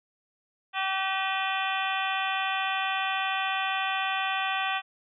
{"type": "harmonic tone with a mistuned harmonic", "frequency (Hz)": 383.7, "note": "G4", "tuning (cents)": -37, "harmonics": [2, 3, 4, 5, 6, 7, 8, 9], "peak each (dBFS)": [-31, -33, -34, -35, -36, -36, -37, -38], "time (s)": [0.73, 4.82], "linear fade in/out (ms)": 50, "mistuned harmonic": 6, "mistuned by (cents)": 100, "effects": []}